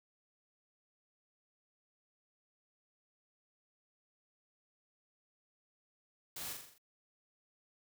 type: noise with echo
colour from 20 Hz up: white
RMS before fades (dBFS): -44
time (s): 6.36-6.53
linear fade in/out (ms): 5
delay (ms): 42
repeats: 6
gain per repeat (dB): -4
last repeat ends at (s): 6.782
effects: none